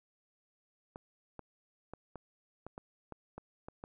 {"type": "clicks", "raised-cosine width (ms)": 1, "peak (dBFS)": -30, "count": 10, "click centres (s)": [0.959, 1.393, 1.936, 2.157, 2.666, 2.779, 3.123, 3.38, 3.685, 3.839], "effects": []}